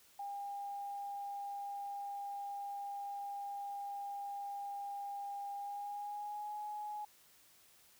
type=tone with pitch glide; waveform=sine; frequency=805 to 837.7 Hz; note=G5 to G#5; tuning=+46 to +15 cents; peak=-40 dBFS; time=0.19-7.05 s; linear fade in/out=5 ms; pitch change=+69 cents; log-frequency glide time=5.55-6.53 s; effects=white hiss -65 dBFS RMS until 7.99 s